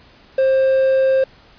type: tone with quantisation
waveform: triangle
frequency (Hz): 530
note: C5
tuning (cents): +22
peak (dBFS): -10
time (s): 0.38-1.24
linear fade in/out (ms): 5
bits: 6
effects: pink hiss -48 dBFS RMS until 1.58 s + resampled to 11025 Hz